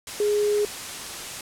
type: tone in noise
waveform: sine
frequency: 415.3 Hz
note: G#4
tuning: in tune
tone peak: -19 dBFS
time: 0.2-0.65 s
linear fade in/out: 2 ms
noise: white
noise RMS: -34 dBFS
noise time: 0.07-1.41 s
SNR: +12 dB
effects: low-pass 10000 Hz 12 dB/octave